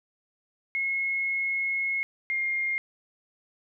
sine tone pair in turn, 2170 / 2124 Hz, C#7 / C7, -37 / +25 cents, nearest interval unison, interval 38 cents, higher first, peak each -25 dBFS, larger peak neither, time 0.75-2.03 / 2.3-2.78 s, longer first, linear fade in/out 0 ms, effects none

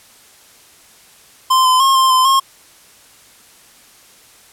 square tone with pitch steps, 1040 / 1023 / 1076 / 1053 / 1031 / 1076 Hz, C6 / C6 / C6 / C6 / C6 / C6, -11 / -39 / +48 / +11 / -26 / +48 cents, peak -10 dBFS, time 1.5-2.4 s, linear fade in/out 10 ms, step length 150 ms, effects white hiss -46 dBFS RMS until 4.52 s + low-pass 12000 Hz 12 dB/octave

